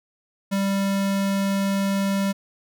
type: tone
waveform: square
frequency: 196.6 Hz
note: G3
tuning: 5 cents sharp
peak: -21 dBFS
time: 0.51-2.33 s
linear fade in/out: 20 ms
effects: none